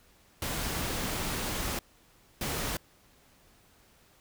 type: noise bursts at uneven times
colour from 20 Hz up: pink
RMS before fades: -33 dBFS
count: 2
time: 0.42-1.79 / 2.41-2.77 s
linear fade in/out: 2 ms
effects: pink hiss -62 dBFS RMS until 4.2 s